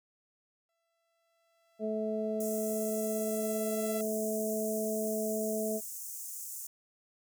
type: tone with exponential growth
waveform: sawtooth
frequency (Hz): 668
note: E5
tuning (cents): +23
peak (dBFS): -36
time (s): 0.69-4.01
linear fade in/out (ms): 1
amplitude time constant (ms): 720
type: harmonic tone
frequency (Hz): 216.8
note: A3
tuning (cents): -25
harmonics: 1 / 2 / 3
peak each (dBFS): -35 / -35 / -35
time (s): 1.79-5.81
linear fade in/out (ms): 50
type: high-pass noise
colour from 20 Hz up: pink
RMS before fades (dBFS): -42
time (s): 2.4-6.67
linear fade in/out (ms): 5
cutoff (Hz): 6300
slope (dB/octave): 48
effects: none